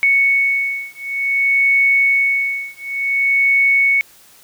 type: beating tone pair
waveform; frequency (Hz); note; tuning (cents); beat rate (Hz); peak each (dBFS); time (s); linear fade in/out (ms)
sine; 2217 / 2217.55; C#7 / C#7; 0 / 0; 0.55; -16; 0.03-4.01; 0
effects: white hiss -47 dBFS RMS until 4.43 s